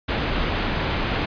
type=low-pass noise; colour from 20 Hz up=pink; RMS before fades=-24 dBFS; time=0.08-1.26 s; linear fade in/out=10 ms; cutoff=3700 Hz; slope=24 dB/octave; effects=resampled to 11025 Hz